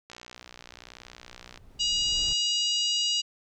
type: click train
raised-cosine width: 0.2 ms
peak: -26 dBFS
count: 91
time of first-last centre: 0.1-1.575 s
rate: 61 Hz
type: noise with exponential growth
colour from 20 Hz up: brown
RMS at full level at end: -38 dBFS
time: 0.35-2.33 s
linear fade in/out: 2 ms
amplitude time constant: 430 ms
type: harmonic tone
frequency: 959 Hz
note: A#5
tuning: 49 cents sharp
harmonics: 3 / 4 / 5 / 6 / 7 / 8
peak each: -26 / -33 / -30 / -37 / -38 / -39 dBFS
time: 1.79-3.22 s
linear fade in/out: 20 ms
effects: none